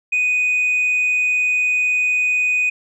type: tone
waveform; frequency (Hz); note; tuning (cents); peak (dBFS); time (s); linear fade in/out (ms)
sine; 2489; D#7; 0; -13; 0.12-2.7; 10
effects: tanh soft clip ceiling -13 dBFS